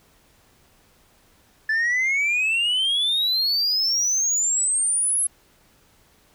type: exponential sweep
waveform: sine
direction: up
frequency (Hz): 1736 to 11000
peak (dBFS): -16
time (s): 1.69-5.27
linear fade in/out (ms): 5
effects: tanh soft clip ceiling -18 dBFS + pink hiss -58 dBFS RMS until 6.34 s